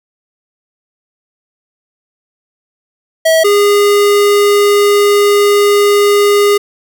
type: tone pair in turn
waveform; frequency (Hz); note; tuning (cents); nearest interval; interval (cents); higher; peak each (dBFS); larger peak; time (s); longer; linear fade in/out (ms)
square; 646 / 408.8; E5 / G#4; -35 / -27; minor sixth; 792; first; -7; neither; 3.25-3.44 / 3.44-6.58; second; 10
effects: none